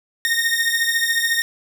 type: beating tone pair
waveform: sawtooth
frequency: 1838 / 1852 Hz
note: A#6 / A#6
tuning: -25 / -12 cents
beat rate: 14 Hz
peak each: -17 dBFS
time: 0.25-1.42 s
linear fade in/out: 0 ms
effects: none